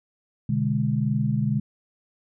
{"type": "chord", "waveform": "sine", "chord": "G# diminished", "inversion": "first", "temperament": "equal with one note detuned", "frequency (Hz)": [124.55, 146.83, 207.7], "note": ["B2", "D3", "G#3"], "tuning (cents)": [15, 0, 0], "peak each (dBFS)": -25, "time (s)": [0.49, 1.6], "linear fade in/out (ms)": 5, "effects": []}